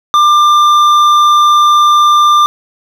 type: tone with hard clipping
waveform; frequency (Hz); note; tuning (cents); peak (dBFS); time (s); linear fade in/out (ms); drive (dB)
triangle; 1192; D6; +25; -6; 0.14-2.46; 0; 11
effects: none